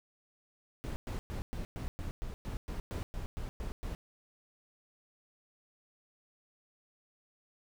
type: noise bursts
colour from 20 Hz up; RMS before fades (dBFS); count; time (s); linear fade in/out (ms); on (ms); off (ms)
brown; -38; 14; 0.84-3.95; 0; 120; 110
effects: none